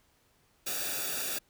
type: noise with comb filter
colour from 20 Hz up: white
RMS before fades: -34 dBFS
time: 0.66-1.39 s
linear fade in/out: 10 ms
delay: 0.96 ms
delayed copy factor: -0.75
effects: pink hiss -68 dBFS RMS until 1.49 s